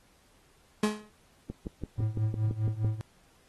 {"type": "tone with exponential decay", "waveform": "30% pulse", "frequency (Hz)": 211.8, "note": "G#3", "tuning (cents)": 34, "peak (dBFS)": -19, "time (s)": [0.83, 1.1], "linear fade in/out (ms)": 5, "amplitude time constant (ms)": 57}
{"type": "click train", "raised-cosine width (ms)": 3, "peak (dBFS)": -21, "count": 9, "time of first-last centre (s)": [1.5, 2.847], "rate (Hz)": 5.94}
{"type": "tone with tremolo", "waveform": "triangle", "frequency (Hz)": 108.5, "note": "A2", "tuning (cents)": -24, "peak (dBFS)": -21, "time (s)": [1.98, 3.01], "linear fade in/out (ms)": 0, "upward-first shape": "triangle", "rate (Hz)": 4.8, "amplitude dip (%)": 90}
{"effects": ["pink hiss -64 dBFS RMS until 3.48 s", "AAC 32 kbps"]}